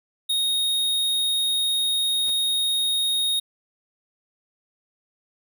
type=tone; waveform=square; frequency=3729 Hz; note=A#7; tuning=in tune; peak=-21 dBFS; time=0.29-3.4 s; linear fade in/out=10 ms
type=noise with exponential growth; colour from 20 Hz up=pink; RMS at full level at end=-39 dBFS; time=2.18-2.3 s; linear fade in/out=2 ms; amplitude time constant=26 ms
effects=none